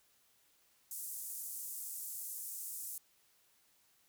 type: band-pass noise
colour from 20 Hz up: white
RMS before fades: -44 dBFS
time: 0.91-2.98 s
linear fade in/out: 2 ms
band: 7400 to 16000 Hz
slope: 24 dB/octave
effects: white hiss -71 dBFS RMS until 4.08 s